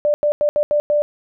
sine tone bursts at uneven times, 591 Hz, D5, 11 cents sharp, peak -13 dBFS, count 6, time 0.05-0.14 / 0.23-0.32 / 0.41-0.49 / 0.56-0.63 / 0.71-0.8 / 0.9-1.02 s, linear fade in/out 0 ms, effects none

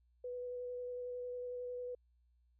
sine tone with vibrato, 493.9 Hz, B4, in tune, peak -40 dBFS, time 0.24-1.95 s, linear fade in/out 5 ms, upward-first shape square, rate 11 Hz, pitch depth 8 cents each way, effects added 60 Hz sine -69 dBFS peak until 2.59 s

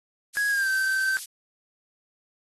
white high-pass noise, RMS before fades -36 dBFS, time 0.33-1.26 s, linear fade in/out 20 ms, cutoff 4400 Hz, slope 12 dB/octave
triangle tone with pitch glide, 1661.2 to 1550 Hz, G#6 to G6, 0 to -20 cents, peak -20 dBFS, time 0.37-1.17 s, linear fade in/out 0 ms, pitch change -120 cents, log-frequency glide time 0.49-0.69 s
effects AAC 32 kbps

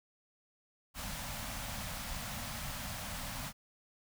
pink band-stop noise, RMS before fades -41 dBFS, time 0.94-3.53 s, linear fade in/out 50 ms, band 260 to 560 Hz, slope 48 dB/octave, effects none

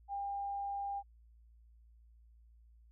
sine tone, 800 Hz, G5, 35 cents sharp, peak -36 dBFS, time 0.08-1.03 s, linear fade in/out 50 ms, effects added 57 Hz sine -59 dBFS peak until 2.91 s

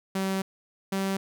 sawtooth tone pair in turn, 192 / 193.67 Hz, G3 / G3, -36 / -21 cents, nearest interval unison, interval 15 cents, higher second, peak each -22 dBFS, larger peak neither, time 0.15-0.42 / 0.92-1.17 s, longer first, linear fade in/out 5 ms, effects none

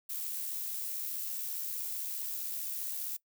violet noise with amplitude modulation, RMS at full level -36 dBFS, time 0.09-3.17 s, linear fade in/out 10 ms, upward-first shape sine, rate 75.3 Hz, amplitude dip 30%, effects noise-tail reverb RT60 0.1 s tail -21 dB re dry

